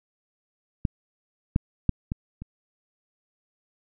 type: clicks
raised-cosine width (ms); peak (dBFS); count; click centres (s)
5; -10 / -8 / -7 / -15 / -24; 5; 0.852 / 1.561 / 1.893 / 2.119 / 2.42
effects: none